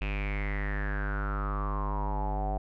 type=tone with low-pass filter sweep; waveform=square; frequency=50.4 Hz; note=G1; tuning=49 cents sharp; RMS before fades=-31 dBFS; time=0.01-2.58 s; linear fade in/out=5 ms; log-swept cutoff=2600 to 720 Hz; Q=9.3; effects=none